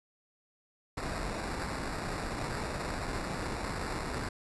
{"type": "noise with sample-and-hold", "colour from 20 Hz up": "pink", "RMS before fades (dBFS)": -36, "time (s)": [0.97, 4.29], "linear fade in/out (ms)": 5, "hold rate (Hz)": 3150, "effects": ["resampled to 24000 Hz"]}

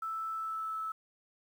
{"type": "tone with pitch glide", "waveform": "sine", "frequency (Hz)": [1318.5, 1307.9], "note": ["E6", "E6"], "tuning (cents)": [0, -14], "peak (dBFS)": -34, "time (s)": [0.02, 0.92], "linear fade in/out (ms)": 5, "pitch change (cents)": -14, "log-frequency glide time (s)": [0.31, 0.78], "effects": ["10-bit"]}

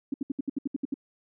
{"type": "tone bursts", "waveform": "sine", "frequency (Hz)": 275.4, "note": "C#4", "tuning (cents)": -11, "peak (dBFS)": -25, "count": 10, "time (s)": [0.12, 0.942], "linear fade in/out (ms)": 5, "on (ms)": 21, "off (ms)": 68, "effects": []}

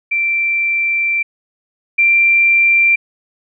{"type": "tone pair in turn", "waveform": "sine", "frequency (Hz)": [2349, 2362], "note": ["D7", "D7"], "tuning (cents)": [0, 9], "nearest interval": "unison", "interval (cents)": 9, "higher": "second", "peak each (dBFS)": [-13, -8], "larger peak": "second", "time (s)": [[0.11, 1.23], [1.98, 2.96]], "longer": "first", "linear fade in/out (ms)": 10, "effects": []}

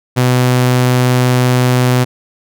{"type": "tone", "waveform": "sawtooth", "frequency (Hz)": 125.6, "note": "B2", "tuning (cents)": 30, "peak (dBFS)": -5, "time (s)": [0.16, 2.05], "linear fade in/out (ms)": 20, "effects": []}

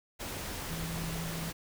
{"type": "tone in noise", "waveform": "sine", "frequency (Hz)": 164.81, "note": "E3", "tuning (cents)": 0, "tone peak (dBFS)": -37, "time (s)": [0.69, 1.51], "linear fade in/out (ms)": 20, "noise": "pink", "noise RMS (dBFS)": -39, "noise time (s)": [0.19, 1.53], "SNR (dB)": -1, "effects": []}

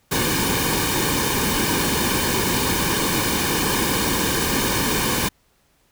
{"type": "noise with comb filter", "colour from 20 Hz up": "pink", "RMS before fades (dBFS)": -21, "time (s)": [0.11, 5.29], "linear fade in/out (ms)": 10, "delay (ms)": 1.5, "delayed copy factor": -0.7, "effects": ["pink hiss -62 dBFS RMS until 5.91 s"]}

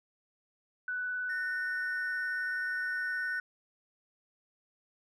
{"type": "tone with vibrato", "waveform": "sine", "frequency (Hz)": 1490, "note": "F#6", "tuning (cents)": 12, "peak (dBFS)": -32, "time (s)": [0.88, 3.4], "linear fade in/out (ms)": 2, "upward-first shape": "square", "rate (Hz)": 19, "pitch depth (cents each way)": 8}
{"type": "tone", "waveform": "triangle", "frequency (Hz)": 1823, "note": "A#6", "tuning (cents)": -39, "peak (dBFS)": -36, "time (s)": [1.29, 3.4], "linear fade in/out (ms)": 10}
{"effects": []}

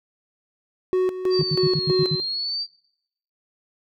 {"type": "tone with tremolo", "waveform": "triangle", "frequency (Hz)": 370, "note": "F#4", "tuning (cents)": 0, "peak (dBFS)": -15, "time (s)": [0.93, 2.2], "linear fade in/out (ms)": 0, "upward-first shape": "square", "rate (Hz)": 3.1, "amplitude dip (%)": 70}
{"type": "linear two-way sweep", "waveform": "sine", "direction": "down then up", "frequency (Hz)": [4699, 4067, 4699], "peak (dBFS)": -24, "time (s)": [1.3, 2.67], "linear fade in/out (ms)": 50, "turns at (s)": 2.11}
{"type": "tone bursts", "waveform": "sine", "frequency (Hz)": 153.3, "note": "D#3", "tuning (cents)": -25, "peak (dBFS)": -20, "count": 7, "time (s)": [1.39, 2.154], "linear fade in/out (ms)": 5, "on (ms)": 44, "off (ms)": 76}
{"effects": ["noise-tail reverb RT60 0.8 s tail -25 dB re dry"]}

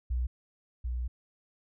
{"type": "tone pair in turn", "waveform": "sine", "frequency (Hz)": [61.4, 60.98], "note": ["B1", "B1"], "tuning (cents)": [-9, -21], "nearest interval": "unison", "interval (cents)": 12, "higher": "first", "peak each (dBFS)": [-27, -30], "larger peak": "first", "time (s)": [[0.1, 0.27], [0.84, 1.08]], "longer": "second", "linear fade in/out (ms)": 10, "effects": []}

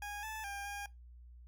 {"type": "tone with pitch steps", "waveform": "20% pulse", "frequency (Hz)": [822, 873, 802, 810], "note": ["G#5", "A5", "G5", "G#5"], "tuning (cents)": [-18, -14, 39, -43], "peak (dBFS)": -36, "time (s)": [0.02, 0.86], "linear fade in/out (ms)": 2, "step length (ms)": 210, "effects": ["noise-tail reverb RT60 0.2 s tail -21 dB re dry", "added 60 Hz sine -52 dBFS peak until 1.47 s"]}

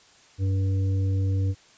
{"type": "harmonic tone", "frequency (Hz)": 96.2, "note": "G2", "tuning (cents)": -32, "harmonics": [1, 3, 5], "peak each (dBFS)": [-21, -35, -40], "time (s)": [0.38, 1.55], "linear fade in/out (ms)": 50, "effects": ["white hiss -55 dBFS RMS until 1.77 s", "resampled to 16000 Hz"]}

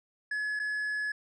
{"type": "tone with dropouts", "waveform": "triangle", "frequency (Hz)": 1700, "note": "G#6", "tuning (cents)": 40, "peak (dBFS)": -28, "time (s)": [0.31, 1.12], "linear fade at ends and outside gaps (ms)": 5, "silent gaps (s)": [0.593, 0.597], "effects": ["resampled to 22050 Hz"]}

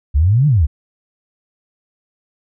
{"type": "exponential two-way sweep", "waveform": "sine", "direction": "up then down", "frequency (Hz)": [65.41, 155.56, 65.41], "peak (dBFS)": -9, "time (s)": [0.14, 0.67], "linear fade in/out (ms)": 20, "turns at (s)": 0.47, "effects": []}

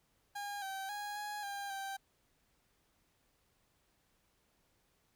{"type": "tone with pitch steps", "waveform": "30% pulse", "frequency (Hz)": [813, 774, 825, 832, 801, 782], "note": ["G#5", "G5", "G#5", "G#5", "G5", "G5"], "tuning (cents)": [-37, -22, -12, 3, 37, -4], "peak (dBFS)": -37, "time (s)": [0.35, 1.97], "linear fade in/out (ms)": 10, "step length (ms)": 270, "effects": ["pink hiss -75 dBFS RMS until 5.15 s"]}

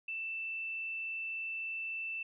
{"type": "tone with frequency modulation", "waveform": "sine", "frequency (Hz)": 2660, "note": "E7", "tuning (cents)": 15, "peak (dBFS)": -36, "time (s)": [0.08, 2.23], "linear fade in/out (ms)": 5, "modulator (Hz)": 43.5, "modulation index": 0.49, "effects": []}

